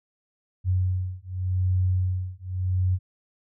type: beating tone pair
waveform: sine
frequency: 91.7 / 92.56 Hz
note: F#2 / F#2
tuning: -15 / +1 cents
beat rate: 0.86 Hz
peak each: -25 dBFS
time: 0.64-2.99 s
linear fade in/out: 50 ms
effects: none